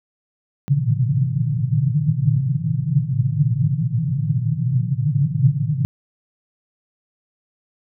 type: band-pass noise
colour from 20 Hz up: white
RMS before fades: -19 dBFS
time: 0.68-5.85 s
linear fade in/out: 0 ms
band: 110 to 160 Hz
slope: 96 dB/octave
effects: none